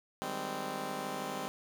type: chord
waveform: 10% pulse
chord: Ab major seventh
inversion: second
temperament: just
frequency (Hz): 155.74 / 194.67 / 207.7 / 259.6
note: Eb3 / G3 / Ab3 / C4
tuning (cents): +2 / -12 / 0 / -13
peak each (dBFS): -37 / -34 / -36 / -32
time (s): 0.22-1.48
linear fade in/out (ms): 0
effects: none